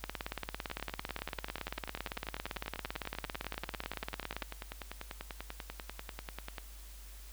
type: two click trains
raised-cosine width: 0.3 ms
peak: -20 / -24 dBFS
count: 79 / 61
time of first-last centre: 0.04-4.422 / 0.7-6.582 s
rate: 17.8 / 10.2 Hz
effects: added 50 Hz sine -48 dBFS peak until 7.32 s + white hiss -56 dBFS RMS until 7.32 s